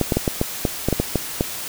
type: clicks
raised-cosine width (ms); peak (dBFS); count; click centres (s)
2; -4; 11; 0.013 / 0.122 / 0.17 / 0.278 / 0.414 / 0.652 / 0.886 / 0.927 / 1 / 1.157 / 1.409
effects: white hiss -30 dBFS RMS until 1.68 s